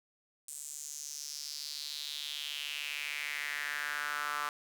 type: tone with high-pass filter sweep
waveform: sawtooth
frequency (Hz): 146.83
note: D3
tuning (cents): 0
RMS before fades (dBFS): -39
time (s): 0.48-4.49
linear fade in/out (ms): 2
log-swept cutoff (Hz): 8200 to 1200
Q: 4.1
effects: 10-bit